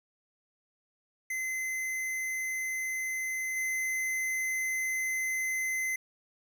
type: tone with level steps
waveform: square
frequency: 2053 Hz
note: C7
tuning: 33 cents flat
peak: -32 / -30 dBFS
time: 1.3-5.96 s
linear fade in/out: 5 ms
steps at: 3.56 s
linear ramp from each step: 10 ms
effects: none